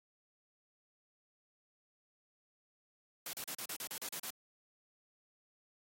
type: noise bursts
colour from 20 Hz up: white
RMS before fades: -42 dBFS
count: 10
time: 3.26-4.304 s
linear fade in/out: 2 ms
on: 72 ms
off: 36 ms
effects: high-pass 150 Hz 12 dB/octave + AAC 48 kbps